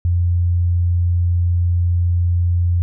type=tone; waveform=sine; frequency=87.31 Hz; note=F2; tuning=in tune; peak=-13 dBFS; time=0.05-2.82 s; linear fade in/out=0 ms; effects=none